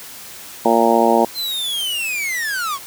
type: harmonic tone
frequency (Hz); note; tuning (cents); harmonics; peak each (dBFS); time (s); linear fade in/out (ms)
115.8; A#2; -11; 2 / 3 / 4 / 5 / 6 / 7 / 8; -19 / -19 / -19 / -19 / -19 / -19 / -19; 0.65-1.25; 5
type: linear sweep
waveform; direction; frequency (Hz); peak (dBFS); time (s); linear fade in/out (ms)
45% pulse; down; 4168 to 1046; -20; 1.34-2.79; 50
effects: white hiss -36 dBFS RMS until 2.86 s + high-pass 60 Hz 12 dB/octave